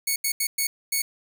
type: tone bursts at uneven times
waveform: 5% pulse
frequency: 2217 Hz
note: C#7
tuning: in tune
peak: -12 dBFS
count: 5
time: 0.07-0.16 / 0.24-0.32 / 0.4-0.47 / 0.58-0.67 / 0.92-1.02 s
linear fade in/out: 5 ms
effects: none